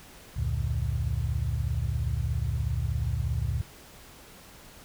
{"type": "tone cluster", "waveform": "sine", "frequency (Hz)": [67.9, 84.8, 112.9, 144.9], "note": ["C#2", "E2", "A2", "D3"], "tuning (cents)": [-35, 50, 45, -23], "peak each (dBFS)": [-30, -32, -30, -35], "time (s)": [0.36, 3.62], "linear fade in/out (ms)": 10, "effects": ["pink hiss -50 dBFS RMS until 4.84 s"]}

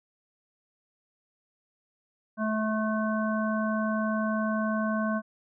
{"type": "harmonic tone", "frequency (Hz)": 217.1, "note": "A3", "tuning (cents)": -23, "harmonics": [1, 3, 5, 7], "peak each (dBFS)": [-27, -32, -34, -35], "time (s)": [2.37, 5.22], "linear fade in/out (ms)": 50, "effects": []}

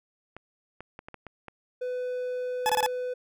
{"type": "clicks", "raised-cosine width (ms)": 0.5, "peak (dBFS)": -26, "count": 7, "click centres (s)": [0.366, 0.806, 0.991, 1.085, 1.143, 1.267, 1.483]}
{"type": "tone", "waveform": "triangle", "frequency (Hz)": 499.9, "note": "B4", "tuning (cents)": 21, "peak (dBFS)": -27, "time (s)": [1.81, 3.14], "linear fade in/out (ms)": 10}
{"type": "tone bursts", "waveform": "40% pulse", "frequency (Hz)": 857, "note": "A5", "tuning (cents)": -46, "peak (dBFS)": -21, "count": 4, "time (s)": [2.66, 2.862], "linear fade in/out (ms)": 0, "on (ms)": 34, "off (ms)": 22}
{"effects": []}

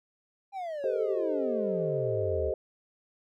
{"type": "exponential sweep", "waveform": "triangle", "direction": "down", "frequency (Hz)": [810, 69.8], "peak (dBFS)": -31, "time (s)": [0.52, 2.53], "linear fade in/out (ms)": 50}
{"type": "chord", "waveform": "sine", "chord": "A half-diminished seventh", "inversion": "third", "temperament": "equal", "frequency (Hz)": [392, 440, 523.3, 622.3], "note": ["G4", "A4", "C5", "Eb5"], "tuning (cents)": [0, 0, 0, 0], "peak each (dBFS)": -33, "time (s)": [0.84, 2.54], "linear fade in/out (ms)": 2}
{"effects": []}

